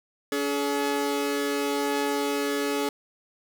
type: tone pair together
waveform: sawtooth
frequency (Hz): 284.3 / 426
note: C#4 / G#4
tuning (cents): +44 / +44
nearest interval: perfect fifth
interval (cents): 700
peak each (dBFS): -24 / -23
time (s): 0.32-2.89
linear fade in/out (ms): 2
effects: none